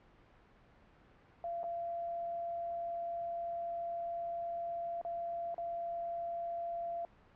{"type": "tone with dropouts", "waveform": "sine", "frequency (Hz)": 684, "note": "F5", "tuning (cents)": -36, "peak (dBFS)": -36, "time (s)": [1.44, 7.05], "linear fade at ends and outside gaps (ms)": 1, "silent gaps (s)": [[1.632, 1.64], [5.014, 5.049], [5.544, 5.58]], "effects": ["pink hiss -63 dBFS RMS until 7.35 s", "low-pass 2000 Hz 12 dB/octave"]}